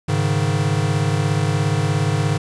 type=chord; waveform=square; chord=Ab suspended fourth; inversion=none; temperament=equal; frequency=103.83 / 138.59 / 155.56 Hz; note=Ab2 / Db3 / Eb3; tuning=0 / 0 / 0 cents; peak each=-22 dBFS; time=0.08-2.38 s; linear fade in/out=10 ms; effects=resampled to 22050 Hz + 8-bit